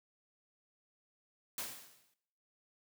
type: noise with exponential decay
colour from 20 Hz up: white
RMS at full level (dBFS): -38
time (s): 1.58-2.14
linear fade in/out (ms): 1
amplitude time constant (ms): 120
effects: noise-tail reverb RT60 0.8 s tail -19 dB re dry + high-pass 100 Hz 12 dB/octave